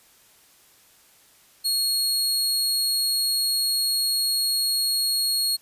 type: tone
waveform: sawtooth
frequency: 4308 Hz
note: C8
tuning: 50 cents sharp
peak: -18 dBFS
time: 1.64-5.57 s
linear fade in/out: 20 ms
effects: white hiss -56 dBFS RMS until 5.61 s + resampled to 32000 Hz